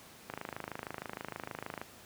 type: click train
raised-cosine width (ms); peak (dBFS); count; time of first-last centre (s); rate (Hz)
0.5; -23; 41; 0.3-1.815; 26.4
effects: pink hiss -54 dBFS RMS until 2.05 s + high-pass 100 Hz 12 dB/octave